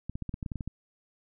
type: clicks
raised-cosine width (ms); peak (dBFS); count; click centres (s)
5; -22; 11; 0.096 / 0.155 / 0.223 / 0.293 / 0.341 / 0.428 / 0.462 / 0.518 / 0.557 / 0.608 / 0.676
effects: none

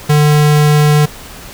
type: tone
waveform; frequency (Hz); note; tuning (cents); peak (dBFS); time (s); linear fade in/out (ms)
square; 149.3; D3; +29; -7; 0.09-1.06; 10
effects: pink hiss -32 dBFS RMS until 1.53 s

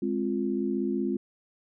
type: chord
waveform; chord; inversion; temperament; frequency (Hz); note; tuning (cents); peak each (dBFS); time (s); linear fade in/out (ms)
sine; F minor; first; equal with one note detuned; 207.7 / 263.9 / 349.2; Ab3 / C4 / F4; 0 / +15 / 0; -30; 0.02-1.17; 5
effects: none

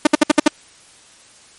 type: tone bursts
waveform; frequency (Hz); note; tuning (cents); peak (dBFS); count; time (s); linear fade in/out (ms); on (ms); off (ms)
sawtooth; 300.6; D4; +40; -3; 6; 0.05-0.48; 5; 20; 62
effects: white hiss -47 dBFS RMS until 1.58 s + MP3 48 kbps

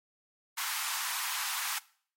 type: high-pass noise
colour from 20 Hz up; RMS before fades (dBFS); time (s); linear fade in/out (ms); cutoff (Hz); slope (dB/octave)
pink; -34; 0.57-1.79; 10; 870; 48
effects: noise-tail reverb RT60 0.5 s tail -20 dB re dry + MP3 64 kbps

